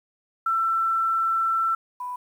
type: tone pair in turn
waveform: sine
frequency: 1339 / 990.3 Hz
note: E6 / B5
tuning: +27 / +4 cents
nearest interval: perfect fourth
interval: 523 cents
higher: first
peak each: -20 / -29 dBFS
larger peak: first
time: 0.46-1.75 / 2-2.16 s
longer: first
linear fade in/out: 5 ms
effects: 9-bit

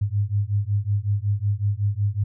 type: beating tone pair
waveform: sine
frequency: 99.6 / 105 Hz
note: G2 / G#2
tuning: +28 / +19 cents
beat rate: 5.4 Hz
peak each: -23 dBFS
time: 0.01-2.24 s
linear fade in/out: 10 ms
effects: none

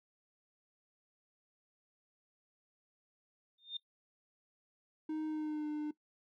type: tone with exponential growth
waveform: sine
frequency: 3634 Hz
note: A#7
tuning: 45 cents flat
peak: -34 dBFS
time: 3.58-3.77 s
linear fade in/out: 5 ms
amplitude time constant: 41 ms
type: tone with pitch glide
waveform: triangle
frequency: 311.1 to 300.9 Hz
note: D#4 to D4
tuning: 0 to +42 cents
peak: -33 dBFS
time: 5.09-5.91 s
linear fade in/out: 5 ms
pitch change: -58 cents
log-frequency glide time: 5.26-5.67 s
effects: noise-tail reverb RT60 0.1 s tail -18 dB re dry

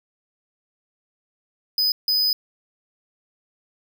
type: tone bursts at uneven times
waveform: square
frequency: 5000 Hz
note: D#8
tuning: 8 cents sharp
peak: -18 dBFS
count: 2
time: 1.78-1.92 / 2.08-2.33 s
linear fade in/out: 2 ms
effects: none

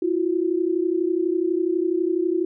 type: tone pair together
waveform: sine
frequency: 332.8 / 364.9 Hz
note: E4 / F#4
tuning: +17 / -24 cents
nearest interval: major second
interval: 159 cents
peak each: -22 / -22 dBFS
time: 0.02-2.45 s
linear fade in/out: 5 ms
effects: none

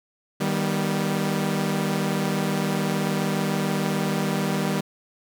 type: chord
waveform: sawtooth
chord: Eb augmented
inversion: none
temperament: equal with one note detuned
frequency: 155.56 / 196 / 242.8 Hz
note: Eb3 / G3 / B3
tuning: 0 / 0 / -29 cents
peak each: -23 / -21 / -26 dBFS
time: 0.4-4.81 s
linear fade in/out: 10 ms
effects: none

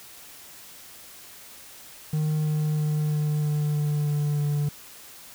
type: tone with pitch steps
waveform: triangle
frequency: 153.7 / 152.64 / 151.58 / 150.54 / 149.5 / 148.46 / 147.44 / 146.42 Hz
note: D#3 / D#3 / D#3 / D3 / D3 / D3 / D3 / D3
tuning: -21 / -33 / -45 / +43 / +31 / +19 / +7 / -5 cents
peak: -20 dBFS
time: 2.13-4.69 s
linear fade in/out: 5 ms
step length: 320 ms
effects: white hiss -46 dBFS RMS until 5.34 s

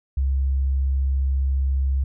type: tone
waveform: sine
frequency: 67.3 Hz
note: C2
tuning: 49 cents sharp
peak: -18 dBFS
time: 0.17-2.04 s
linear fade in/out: 5 ms
effects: none

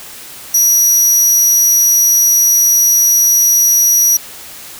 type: tone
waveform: sawtooth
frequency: 5800 Hz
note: F#8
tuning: 35 cents flat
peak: -5 dBFS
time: 0.54-4.17 s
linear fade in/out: 5 ms
effects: white hiss -32 dBFS RMS until 4.79 s

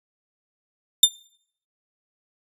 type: tone with exponential decay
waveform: sawtooth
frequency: 3602 Hz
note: A7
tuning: 40 cents sharp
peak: -3 dBFS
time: 1.03-1.11 s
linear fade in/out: 5 ms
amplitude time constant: 16 ms
effects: noise-tail reverb RT60 0.6 s tail -21 dB re dry + resampled to 32000 Hz

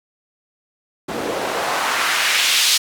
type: noise with band-pass filter sweep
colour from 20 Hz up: white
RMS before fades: -19 dBFS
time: 1.08-2.78 s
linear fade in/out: 10 ms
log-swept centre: 310 to 4400 Hz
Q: 1.2
effects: none

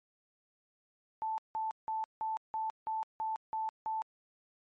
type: tone bursts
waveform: sine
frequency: 880 Hz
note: A5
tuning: in tune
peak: -32 dBFS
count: 9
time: 1.22-4.02 s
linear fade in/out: 0 ms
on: 160 ms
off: 170 ms
effects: MP3 32 kbps

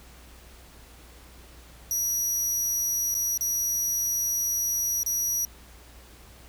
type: tone with dropouts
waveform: sawtooth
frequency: 5800 Hz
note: F#8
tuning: 35 cents flat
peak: -22 dBFS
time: 1.91-5.45 s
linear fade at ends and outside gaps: 1 ms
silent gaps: 3.143-3.15 / 3.376-3.409 / 5.032-5.062 s
effects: added 60 Hz sine -50 dBFS peak until 6.48 s + pink hiss -52 dBFS RMS until 6.48 s

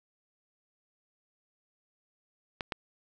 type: clicks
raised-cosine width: 0.3 ms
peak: -17 / -16 dBFS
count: 2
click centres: 2.608 / 2.722 s
effects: none

